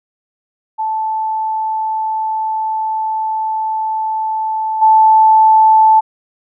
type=tone with level steps; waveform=sine; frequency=876 Hz; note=A5; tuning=8 cents flat; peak=-15 / -5 dBFS; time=0.78-6.01 s; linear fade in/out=20 ms; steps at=4.81 s; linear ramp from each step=20 ms; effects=none